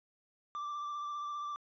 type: tone with vibrato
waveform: triangle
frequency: 1174.7 Hz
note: D6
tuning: in tune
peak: -35 dBFS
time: 0.55-1.56 s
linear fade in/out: 0 ms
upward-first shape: triangle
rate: 15 Hz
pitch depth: 25 cents each way
effects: resampled to 16000 Hz